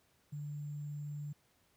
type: tone with sample-and-hold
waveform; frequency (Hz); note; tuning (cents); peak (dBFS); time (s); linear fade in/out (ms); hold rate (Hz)
sine; 146.83; D3; 0; -39; 0.32-1.33; 10; 7350
effects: pink hiss -72 dBFS RMS until 1.76 s + high-pass 60 Hz 12 dB/octave